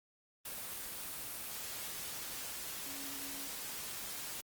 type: tone in noise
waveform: sine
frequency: 276.3 Hz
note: C#4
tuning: 6 cents flat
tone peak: -51 dBFS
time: 2.86-3.48 s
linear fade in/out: 5 ms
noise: white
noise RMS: -43 dBFS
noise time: 0.45-4.41 s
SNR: -11 dB
effects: Opus 24 kbps